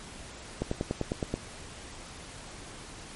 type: slowing click train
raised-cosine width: 2 ms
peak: -15 dBFS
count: 8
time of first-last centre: 0.62-1.34 s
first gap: 94 ms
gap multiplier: 1.03
effects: pink hiss -45 dBFS RMS until 3.15 s + MP3 48 kbps